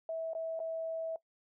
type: tone with dropouts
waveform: sine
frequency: 651 Hz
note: E5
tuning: 22 cents flat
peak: -34 dBFS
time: 0.09-1.16 s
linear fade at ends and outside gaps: 2 ms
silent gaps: 0.334-0.35 / 0.593-0.601 s
effects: noise-tail reverb RT60 0.1 s tail -19 dB re dry